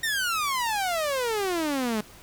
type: exponential sweep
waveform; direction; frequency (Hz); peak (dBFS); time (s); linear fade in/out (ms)
sawtooth; down; 1864.7 to 207.2; -21; 0.03-2.01; 5
effects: pink hiss -49 dBFS RMS until 2.22 s